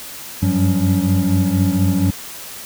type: tone cluster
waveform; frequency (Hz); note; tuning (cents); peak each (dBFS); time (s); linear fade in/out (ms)
triangle; 94.3 / 98.5 / 178.4 / 192.6 / 280.1; F#2 / G2 / F3 / G3 / C#4; +33 / +9 / +37 / -30 / +18; -18; 0.42-2.11; 10
effects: white hiss -33 dBFS RMS until 2.65 s